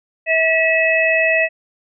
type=harmonic tone; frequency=647 Hz; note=E5; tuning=32 cents flat; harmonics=1 / 3 / 4; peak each=-17 / -17 / -17 dBFS; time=0.26-1.49 s; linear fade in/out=50 ms; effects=none